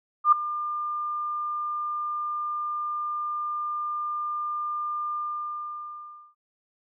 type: tone with ADSR envelope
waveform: sine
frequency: 1200 Hz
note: D6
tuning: 37 cents sharp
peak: -11 dBFS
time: 0.24-6.35 s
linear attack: 83 ms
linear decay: 4 ms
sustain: -16 dB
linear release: 1200 ms
effects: none